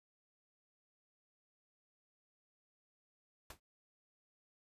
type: noise with exponential decay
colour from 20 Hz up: pink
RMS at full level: -44 dBFS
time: 3.5-3.6 s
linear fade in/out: 5 ms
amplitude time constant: 20 ms
effects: resampled to 32000 Hz